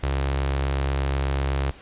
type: tone with notch filter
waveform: sawtooth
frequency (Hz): 68.2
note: C#2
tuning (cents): -28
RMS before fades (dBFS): -24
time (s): 0.03-1.71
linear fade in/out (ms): 5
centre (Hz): 220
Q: 1.7
effects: pink hiss -47 dBFS RMS until 1.81 s + resampled to 8000 Hz